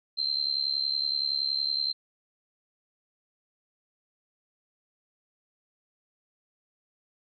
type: tone with amplitude modulation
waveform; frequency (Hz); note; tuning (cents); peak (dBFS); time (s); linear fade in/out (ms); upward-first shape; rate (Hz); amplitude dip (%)
sine; 4126; C8; -25; -22; 0.17-1.93; 20; sine; 70.7; 85
effects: none